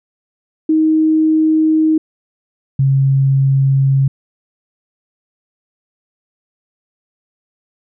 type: tone pair in turn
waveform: sine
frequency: 314.5 / 135.87 Hz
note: D#4 / C#3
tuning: +19 / -34 cents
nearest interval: octave + minor third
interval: 1453 cents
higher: first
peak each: -9 dBFS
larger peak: neither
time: 0.69-1.98 / 2.79-4.08 s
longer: neither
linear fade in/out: 5 ms
effects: none